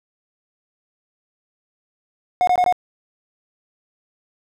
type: tone bursts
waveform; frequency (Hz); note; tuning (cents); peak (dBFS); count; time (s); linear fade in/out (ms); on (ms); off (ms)
triangle; 724; F#5; -38; -11; 4; 2.41-2.725; 0; 63; 21
effects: none